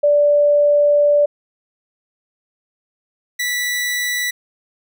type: tone pair in turn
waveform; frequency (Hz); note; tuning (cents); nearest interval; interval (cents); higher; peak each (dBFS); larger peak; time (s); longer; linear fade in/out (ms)
sine / sawtooth; 584 / 1964.3; D5 / B6; -10 / -10; octave + major sixth; 2100; second; -10 / -15; first; 0.03-1.26 / 3.39-4.31; first; 10
effects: none